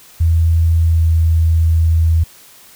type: tone with pitch glide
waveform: sine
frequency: 82.41 to 81.6 Hz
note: E2 to E2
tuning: 0 to -17 cents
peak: -9 dBFS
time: 0.2-2.24 s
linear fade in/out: 10 ms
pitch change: -17 cents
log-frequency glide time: 0.84-1.08 s
effects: white hiss -43 dBFS RMS until 2.75 s